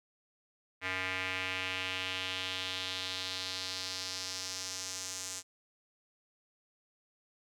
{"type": "tone with band-pass filter sweep", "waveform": "square", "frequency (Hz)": 93.2, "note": "F#2", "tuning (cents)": 13, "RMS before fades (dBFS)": -38, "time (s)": [0.81, 5.43], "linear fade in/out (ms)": 50, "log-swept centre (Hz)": [2100, 7000], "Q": 2.5, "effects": []}